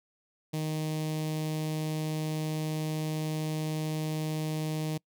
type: tone with notch filter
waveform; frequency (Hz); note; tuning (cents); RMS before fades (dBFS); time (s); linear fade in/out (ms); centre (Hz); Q
sawtooth; 155.56; D#3; 0; -32; 0.53-4.98; 10; 1400; 0.88
effects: noise-tail reverb RT60 0.1 s tail -26 dB re dry